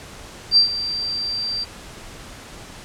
sine tone with ADSR envelope, 4699 Hz, D8, in tune, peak -8 dBFS, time 0.51-1.65 s, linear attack 58 ms, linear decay 110 ms, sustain -14 dB, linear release 21 ms, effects pink hiss -39 dBFS RMS until 2.84 s + low-pass 9000 Hz 12 dB/octave

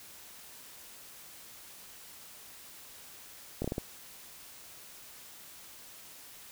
slowing click train, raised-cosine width 2 ms, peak -19 dBFS, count 5, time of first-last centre 3.62-3.781 s, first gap 24 ms, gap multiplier 1.36, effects white hiss -51 dBFS RMS until 6.51 s

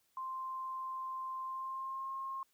sine tone with pitch glide, 1046.5 to 1071 Hz, C6 to C6, 0 to +40 cents, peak -38 dBFS, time 0.17-2.43 s, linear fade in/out 2 ms, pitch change +40 cents, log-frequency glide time 1.43-2.11 s, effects white hiss -75 dBFS RMS until 2.53 s

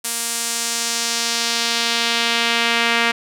sawtooth tone with band-pass filter sweep, 233.1 Hz, A#3, in tune, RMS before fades -20 dBFS, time 0.04-3.12 s, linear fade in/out 10 ms, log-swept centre 9600 to 2300 Hz, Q 1.3, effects none

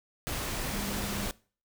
sine tone in noise, 201.2 Hz, G3, 45 cents sharp, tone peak -37 dBFS, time 0.72-1.26 s, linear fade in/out 0 ms, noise pink, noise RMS -34 dBFS, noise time 0.27-1.31 s, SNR -6 dB, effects noise-tail reverb RT60 0.4 s tail -22 dB re dry

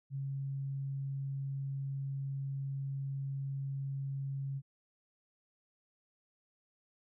sine tone, 137.1 Hz, C#3, 19 cents flat, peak -35 dBFS, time 0.1-4.62 s, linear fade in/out 50 ms, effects none

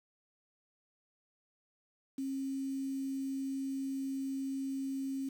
sine tone with quantisation, 270.1 Hz, C#4, 45 cents flat, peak -34 dBFS, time 2.18-5.29 s, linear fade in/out 5 ms, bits 9, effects none

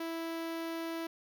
sawtooth tone with notch filter, 329.6 Hz, E4, in tune, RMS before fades -38 dBFS, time 0-1.07 s, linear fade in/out 5 ms, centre 7800 Hz, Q 1.2, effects none

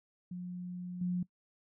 sine tone with level steps, 179 Hz, F3, 43 cents sharp, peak -38 / -30 dBFS, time 0.31-1.23 s, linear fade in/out 5 ms, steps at 1.01 s, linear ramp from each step 5 ms, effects noise-tail reverb RT60 0.1 s tail -21 dB re dry

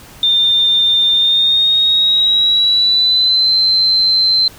sine tone with pitch glide, 3607 to 4096 Hz, A7 to C8, +42 to -38 cents, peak -9 dBFS, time 0.23-4.48 s, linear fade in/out 2 ms, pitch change +220 cents, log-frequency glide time 1.13-3.54 s, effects pink hiss -39 dBFS RMS until 4.58 s

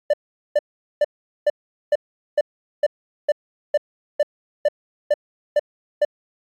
triangle tone bursts, 591 Hz, D5, 11 cents sharp, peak -11 dBFS, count 14, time 0.1-6.05 s, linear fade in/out 5 ms, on 35 ms, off 420 ms, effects AAC 64 kbps

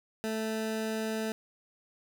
20% pulse tone, 220 Hz, A3, in tune, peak -26 dBFS, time 0.24-1.32 s, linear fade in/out 0 ms, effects none

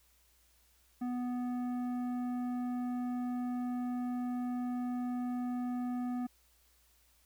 sine tone with tanh clipping, 246.9 Hz, B3, in tune, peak -35 dBFS, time 1.01-6.27 s, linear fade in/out 10 ms, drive 11 dB, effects added 59 Hz sine -70 dBFS peak until 7.25 s + white hiss -69 dBFS RMS until 7.25 s

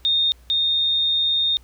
sine tone pair in turn, 3671 / 3671 Hz, A#7 / A#7, -27 / -27 cents, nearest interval unison, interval 0 cents, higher neither, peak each -16 / -17 dBFS, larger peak first, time 0.05-0.32 / 0.5-1.57 s, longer second, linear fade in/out 0 ms, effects added 60 Hz sine -47 dBFS peak until 1.63 s + pink hiss -57 dBFS RMS until 1.63 s

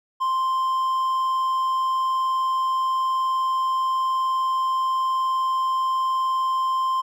triangle tone, 1046.5 Hz, C6, in tune, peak -18 dBFS, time 0.2-7.02 s, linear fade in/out 20 ms, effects none

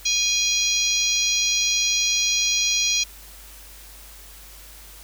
harmonic tone, 821 Hz, G#5, 20 cents flat, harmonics 3 / 4 / 5 / 6 / 7 / 8, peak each -26 / -26 / -25 / -30 / -24 / -27 dBFS, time 0.05-3.04 s, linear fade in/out 10 ms, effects added 50 Hz sine -45 dBFS peak until 5.03 s + white hiss -45 dBFS RMS until 5.03 s

